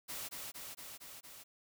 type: noise with echo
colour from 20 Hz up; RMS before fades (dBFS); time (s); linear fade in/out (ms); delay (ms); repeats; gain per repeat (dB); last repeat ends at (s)
white; -43; 0.08-0.29; 20; 230; 5; -2; 1.44
effects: none